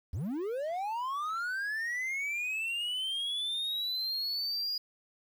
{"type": "linear sweep", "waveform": "triangle", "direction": "up", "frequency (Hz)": [65.41, 4894], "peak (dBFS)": -30, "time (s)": [0.13, 4.78], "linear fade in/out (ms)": 5, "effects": ["10-bit"]}